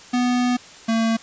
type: tone pair in turn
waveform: square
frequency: 246.9 / 226 Hz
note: B3 / A3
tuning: 0 / +47 cents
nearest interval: major second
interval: 153 cents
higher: first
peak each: -18 dBFS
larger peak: neither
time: 0.13-0.57 / 0.88-1.17 s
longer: first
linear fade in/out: 10 ms
effects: white hiss -43 dBFS RMS until 1.22 s + resampled to 16000 Hz